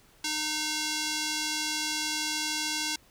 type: tone with band-pass filter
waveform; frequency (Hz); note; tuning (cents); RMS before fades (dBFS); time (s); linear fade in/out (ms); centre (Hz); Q
square; 306.6; D#4; -25; -31; 0.24-2.96; 5; 5200; 1.2
effects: pink hiss -60 dBFS RMS until 3.1 s